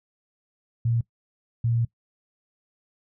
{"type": "tone pair in turn", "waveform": "sine", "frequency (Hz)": [116.8, 116.8], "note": ["A#2", "A#2"], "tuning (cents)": [4, 4], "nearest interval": "unison", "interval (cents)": 0, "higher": "neither", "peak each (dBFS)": -20, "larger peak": "neither", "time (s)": [[0.85, 1.01], [1.64, 1.85]], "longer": "second", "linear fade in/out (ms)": 5, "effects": ["noise-tail reverb RT60 0.1 s tail -21 dB re dry"]}